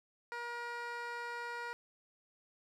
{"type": "tone with band-pass filter", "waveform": "15% pulse", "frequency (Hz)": 476, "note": "A#4", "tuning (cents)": 36, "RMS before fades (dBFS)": -42, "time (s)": [0.32, 1.73], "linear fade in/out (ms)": 0, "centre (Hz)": 1400, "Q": 0.69, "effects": []}